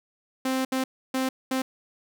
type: tone bursts at uneven times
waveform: sawtooth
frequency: 261.6 Hz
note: C4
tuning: in tune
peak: -20 dBFS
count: 4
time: 0.45-0.65 / 0.72-0.84 / 1.14-1.29 / 1.51-1.62 s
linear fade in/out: 5 ms
effects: none